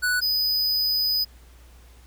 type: tone pair in turn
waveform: square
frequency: 1480 / 4990 Hz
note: F#6 / D#8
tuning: 0 / +4 cents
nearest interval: octave + major sixth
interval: 2104 cents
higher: second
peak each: -21 dBFS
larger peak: neither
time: 0.02-0.21 / 0.21-1.25 s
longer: second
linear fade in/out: 20 ms
effects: added 60 Hz sine -47 dBFS peak until 2.06 s + pink hiss -56 dBFS RMS until 2.06 s